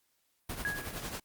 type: noise with tremolo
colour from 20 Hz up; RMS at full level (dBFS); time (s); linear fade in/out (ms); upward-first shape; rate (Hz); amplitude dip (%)
pink; -37; 0.49-1.2; 5; triangle; 11; 65
type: tone with exponential decay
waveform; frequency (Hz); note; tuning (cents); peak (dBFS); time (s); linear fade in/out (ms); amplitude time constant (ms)
sine; 1661.2; G#6; 0; -28; 0.65-1.09; 0; 94
effects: white hiss -75 dBFS RMS until 1.24 s + Opus 48 kbps